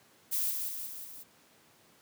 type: noise with echo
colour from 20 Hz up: violet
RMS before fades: -31 dBFS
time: 0.31-0.52 s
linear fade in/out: 20 ms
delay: 180 ms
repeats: 4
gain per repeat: -4 dB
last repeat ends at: 1.24 s
effects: pink hiss -62 dBFS RMS until 2.01 s + high-pass 150 Hz 12 dB/octave